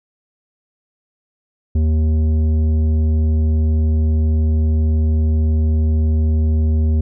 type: tone with tanh clipping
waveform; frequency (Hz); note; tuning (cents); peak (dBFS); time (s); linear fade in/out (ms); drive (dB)
triangle; 78.2; D#2; +9; -14; 1.75-7.01; 5; 14
effects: none